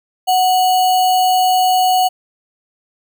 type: tone with sample-and-hold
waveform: sine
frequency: 740 Hz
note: F#5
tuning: in tune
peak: -10 dBFS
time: 0.27-2.09 s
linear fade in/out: 20 ms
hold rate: 3675 Hz
effects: none